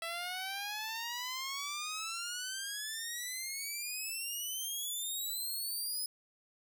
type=exponential sweep; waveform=10% pulse; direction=up; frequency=659.3 to 5100 Hz; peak=-29 dBFS; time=0.02-6.06 s; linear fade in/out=2 ms; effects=none